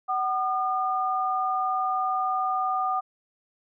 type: tone pair together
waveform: sine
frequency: 752.8 / 1213 Hz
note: F#5 / D#6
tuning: +30 / -44 cents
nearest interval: minor sixth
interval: 826 cents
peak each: -26 dBFS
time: 0.08-3.01 s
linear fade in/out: 20 ms
effects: none